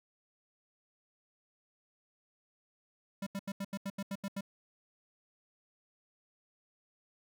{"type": "tone bursts", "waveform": "square", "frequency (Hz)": 197.4, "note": "G3", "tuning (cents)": 12, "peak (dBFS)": -36, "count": 10, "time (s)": [3.22, 4.409], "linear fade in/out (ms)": 5, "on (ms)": 46, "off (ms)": 81, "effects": []}